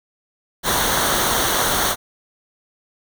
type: noise with comb filter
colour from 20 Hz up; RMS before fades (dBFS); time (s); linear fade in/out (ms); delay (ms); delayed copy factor
pink; -19; 0.63-1.96; 50; 0.4; -0.65
effects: none